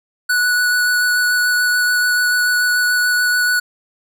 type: tone with vibrato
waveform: square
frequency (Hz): 1475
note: F#6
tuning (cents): -6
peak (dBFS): -14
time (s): 0.29-3.6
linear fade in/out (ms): 10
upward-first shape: sine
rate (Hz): 6.9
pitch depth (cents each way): 10
effects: none